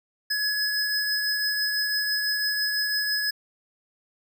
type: tone pair together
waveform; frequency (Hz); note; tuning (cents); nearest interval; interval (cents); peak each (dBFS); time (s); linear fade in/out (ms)
square; 1692 / 5070; G#6 / D#8; +32 / +32; octave + perfect fifth; 1900; -27; 0.3-3.31; 10
effects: none